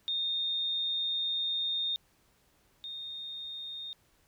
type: tone pair in turn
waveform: sine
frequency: 3664 / 3677 Hz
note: A#7 / A#7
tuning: -31 / -24 cents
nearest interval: unison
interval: 7 cents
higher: second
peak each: -29 / -38 dBFS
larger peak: first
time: 0.08-1.96 / 2.84-3.93 s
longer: first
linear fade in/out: 0 ms
effects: pink hiss -68 dBFS RMS until 4.27 s